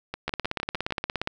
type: two click trains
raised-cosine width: 0.3 ms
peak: -15 / -11 dBFS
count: 6 / 18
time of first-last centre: 0.14-0.907 / 0.28-1.274 s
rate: 6.52 / 17.1 Hz
effects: none